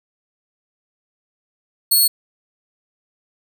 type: tone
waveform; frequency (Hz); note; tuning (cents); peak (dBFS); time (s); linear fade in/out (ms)
5% pulse; 4347; C#8; -35; -5; 1.91-2.08; 10
effects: none